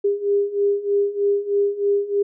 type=beating tone pair; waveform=sine; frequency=402.1 / 405.3 Hz; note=G4 / G#4; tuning=+44 / -42 cents; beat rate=3.2 Hz; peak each=-22 / -19 dBFS; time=0.04-2.23 s; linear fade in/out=10 ms; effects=none